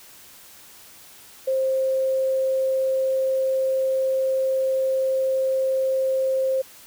sine tone, 528 Hz, C5, 16 cents sharp, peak -19 dBFS, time 1.47-6.62 s, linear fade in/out 10 ms, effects white hiss -47 dBFS RMS until 6.86 s

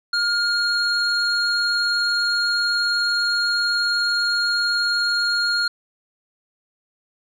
sine tone pair together, 1418 / 4273 Hz, F6 / C8, +26 / +36 cents, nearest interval octave + perfect fifth, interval 1910 cents, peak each -19 dBFS, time 0.13-5.68 s, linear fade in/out 5 ms, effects tanh soft clip ceiling -14 dBFS

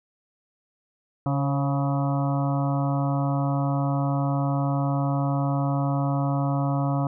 harmonic tone with a mistuned harmonic, 140 Hz, C#3, 18 cents sharp, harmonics 1 / 2 / 4 / 5 / 6 / 7 / 8 / 9, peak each -23 / -28 / -34 / -32 / -39 / -36 / -38 / -38 dBFS, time 1.26-7.07 s, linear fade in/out 2 ms, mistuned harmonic 4, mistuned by -34 cents, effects none

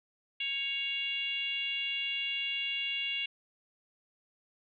sine tone with frequency modulation, 2794 Hz, F7, in tune, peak -31 dBFS, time 0.4-3.26 s, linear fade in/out 5 ms, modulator 576 Hz, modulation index 0.91, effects none

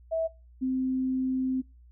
sine tone pair in turn, 651 / 259.8 Hz, E5 / C4, -22 / -12 cents, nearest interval octave + major third, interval 1590 cents, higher first, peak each -25 dBFS, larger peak neither, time 0.11-0.28 / 0.61-1.62 s, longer second, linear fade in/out 20 ms, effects noise-tail reverb RT60 0.3 s tail -24 dB re dry + added 60 Hz sine -51 dBFS peak until 1.91 s

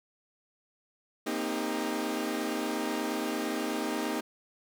sawtooth chord, C minor seventh, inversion third, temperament equal with one note detuned, 233.1 / 261.6 / 311.1 / 400.9 Hz, Bb3 / C4 / Eb4 / G4, 0 / 0 / 0 / +39 cents, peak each -32 / -33 / -30 / -33 dBFS, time 1.26-4.21 s, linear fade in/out 10 ms, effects none

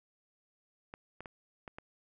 clicks, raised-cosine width 0.5 ms, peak -29 dBFS, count 5, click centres 0.939 / 1.206 / 1.258 / 1.678 / 1.785 s, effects none

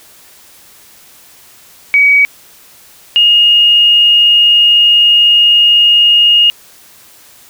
sine tone pair in turn, 2265 / 2854 Hz, C#7 / F7, +37 / +37 cents, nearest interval major third, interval 400 cents, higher second, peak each -4 dBFS, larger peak neither, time 1.94-2.25 / 3.16-6.5 s, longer second, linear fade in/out 0 ms, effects white hiss -41 dBFS RMS until 7.49 s

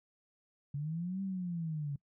sine linear two-way sweep, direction up then down, 139 to 196 to 139 Hz, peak -34 dBFS, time 0.74-1.96 s, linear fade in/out 5 ms, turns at 1.22 s, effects noise-tail reverb RT60 0.1 s tail -23 dB re dry

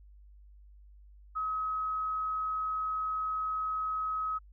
sine tone, 1275 Hz, D#6, 42 cents sharp, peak -30 dBFS, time 1.35-4.39 s, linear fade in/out 20 ms, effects added 50 Hz sine -52 dBFS peak until 4.52 s

